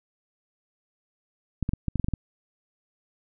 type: clicks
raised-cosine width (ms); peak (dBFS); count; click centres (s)
5; -13; 9; 1.627 / 1.691 / 1.735 / 1.883 / 1.957 / 1.997 / 2.044 / 2.085 / 2.137
effects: none